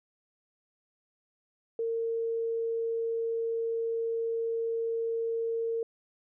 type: tone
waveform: sine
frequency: 457.4 Hz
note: A#4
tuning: 33 cents flat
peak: -28 dBFS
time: 1.79-5.83 s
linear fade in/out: 2 ms
effects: none